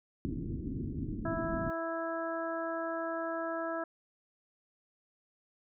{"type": "low-pass noise", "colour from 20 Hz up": "white", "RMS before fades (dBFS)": -37, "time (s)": [0.25, 1.7], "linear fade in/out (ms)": 0, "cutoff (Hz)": 330, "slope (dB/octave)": 48}
{"type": "harmonic tone", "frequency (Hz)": 329.6, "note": "E4", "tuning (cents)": 0, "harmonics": [1, 2, 3, 4, 5], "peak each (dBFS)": [-39, -36, -44, -40, -43], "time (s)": [1.25, 3.84], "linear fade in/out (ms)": 5}
{"effects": []}